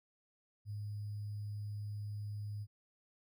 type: tone with sample-and-hold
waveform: sine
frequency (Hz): 103.83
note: G#2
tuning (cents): 0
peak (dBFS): -39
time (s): 0.65-2.67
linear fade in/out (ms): 50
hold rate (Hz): 4900
effects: none